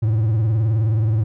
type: tone with vibrato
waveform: triangle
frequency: 109.9 Hz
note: A2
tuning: 2 cents flat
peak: -13 dBFS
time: 0.02-1.24 s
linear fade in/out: 10 ms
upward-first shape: triangle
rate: 19 Hz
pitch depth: 130 cents each way
effects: none